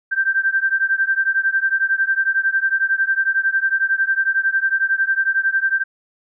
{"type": "beating tone pair", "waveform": "sine", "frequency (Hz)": [1565, 1576], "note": ["G6", "G6"], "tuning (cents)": [-3, 9], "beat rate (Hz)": 11, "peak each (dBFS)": [-18, -19], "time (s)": [0.11, 5.84], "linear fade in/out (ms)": 20, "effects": []}